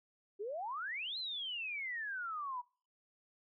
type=exponential two-way sweep; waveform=sine; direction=up then down; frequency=382.3 to 4186 to 953 Hz; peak=-38 dBFS; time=0.39-2.62 s; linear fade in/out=20 ms; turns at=1.18 s; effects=noise-tail reverb RT60 0.4 s tail -25 dB re dry